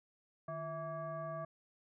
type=tone with frequency modulation; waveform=sine; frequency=653 Hz; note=E5; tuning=17 cents flat; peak=-39 dBFS; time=0.48-1.45 s; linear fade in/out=5 ms; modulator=499 Hz; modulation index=1.1; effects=none